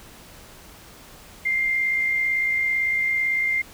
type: tone with amplitude modulation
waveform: sine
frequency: 2102 Hz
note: C7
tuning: 7 cents sharp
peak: -18 dBFS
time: 1.45-3.62 s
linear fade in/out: 10 ms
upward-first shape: sine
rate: 57.9 Hz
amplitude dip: 35%
effects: pink hiss -46 dBFS RMS until 3.73 s